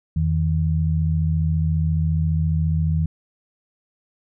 sine tone pair together, 84 / 158.57 Hz, E2 / D#3, +33 / +33 cents, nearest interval major seventh, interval 1100 cents, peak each -20 dBFS, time 0.16-3.06 s, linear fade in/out 5 ms, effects none

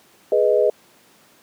sine chord, G# minor, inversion none, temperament equal with one note detuned, 418.4 / 493.9 / 622.3 Hz, G#4 / B4 / D#5, +13 / 0 / 0 cents, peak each -18 dBFS, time 0.32-0.7 s, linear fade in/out 2 ms, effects pink hiss -53 dBFS RMS until 1.42 s + high-pass 200 Hz 12 dB/octave

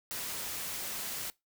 white noise, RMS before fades -38 dBFS, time 0.11-1.3 s, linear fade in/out 0 ms, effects noise-tail reverb RT60 0.2 s tail -22 dB re dry

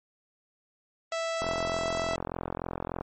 sawtooth tone, 659 Hz, E5, 1 cent flat, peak -25 dBFS, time 1.12-2.16 s, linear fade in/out 2 ms
click train, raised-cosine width 1 ms, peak -18 dBFS, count 70, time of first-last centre 1.42-3.01 s, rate 43.4 Hz
effects MP3 32 kbps

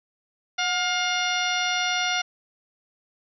harmonic tone with a mistuned harmonic, 709 Hz, F5, 26 cents sharp, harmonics 1 / 2 / 3 / 4 / 5 / 6 / 7 / 8, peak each -29 / -28 / -29 / -30 / -31 / -36 / -40 / -33 dBFS, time 0.58-2.22 s, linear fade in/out 10 ms, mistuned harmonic 1, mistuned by +50 cents, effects none

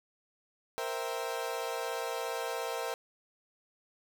30% pulse chord, C dominant seventh, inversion third, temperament equal, 466.2 / 523.3 / 659.3 / 784 Hz, Bb4 / C5 / E5 / G5, 0 / 0 / 0 / 0 cents, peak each -35 / -37 / -37 / -39 dBFS, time 0.78-2.94 s, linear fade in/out 0 ms, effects none

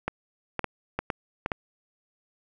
clicks, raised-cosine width 0.5 ms, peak -12 dBFS, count 7, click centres 0.08 / 0.593 / 0.643 / 0.99 / 1.102 / 1.461 / 1.518 s, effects none

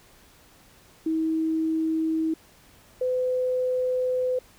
sine tone pair in turn, 320.1 / 506.6 Hz, D#4 / B4, +49 / +44 cents, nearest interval minor sixth, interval 795 cents, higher second, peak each -22 dBFS, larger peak neither, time 1.06-2.34 / 3.01-4.39 s, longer second, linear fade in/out 5 ms, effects pink hiss -55 dBFS RMS until 4.58 s

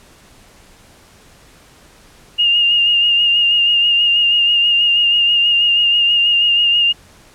sine tone with vibrato, 2829 Hz, F7, 22 cents sharp, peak -10 dBFS, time 2.38-6.93 s, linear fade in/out 20 ms, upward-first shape sine, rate 6.2 Hz, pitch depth 28 cents each way, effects pink hiss -46 dBFS RMS until 7.34 s + low-pass 11000 Hz 12 dB/octave

